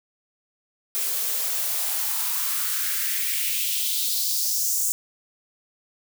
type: noise with high-pass filter sweep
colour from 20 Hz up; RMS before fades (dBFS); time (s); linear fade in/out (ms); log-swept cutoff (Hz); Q
blue; -25; 0.95-4.92; 0; 350 to 7300; 2.7
effects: none